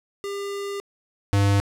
square tone pair in turn, 400.5 / 100.12 Hz, G4 / G2, +37 / +37 cents, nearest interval 2 octaves, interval 2400 cents, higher first, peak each -28 / -17 dBFS, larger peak second, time 0.24-0.8 / 1.33-1.6 s, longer first, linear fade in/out 0 ms, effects low-pass 10000 Hz 12 dB/octave + 8-bit

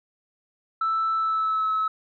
sine tone with pitch glide, 1321 to 1293.8 Hz, E6 to E6, +3 to -33 cents, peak -20 dBFS, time 0.81-1.88 s, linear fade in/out 5 ms, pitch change -36 cents, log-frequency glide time 1.15-1.69 s, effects tanh soft clip ceiling -18 dBFS

